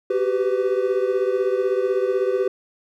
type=tone cluster; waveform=triangle; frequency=378.9 / 394.9 / 501 Hz; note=F#4 / G4 / B4; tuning=+41 / +13 / +25 cents; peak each=-21 dBFS; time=0.1-2.48 s; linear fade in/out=5 ms; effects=none